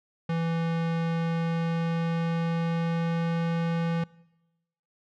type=tone with pitch glide; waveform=square; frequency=165.8 to 167.15 Hz; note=E3 to E3; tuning=+10 to +24 cents; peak=-26 dBFS; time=0.29-4.04 s; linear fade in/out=5 ms; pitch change=+14 cents; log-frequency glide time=0.97-3.39 s; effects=noise-tail reverb RT60 1.0 s tail -23 dB re dry + low-pass 3000 Hz 12 dB/octave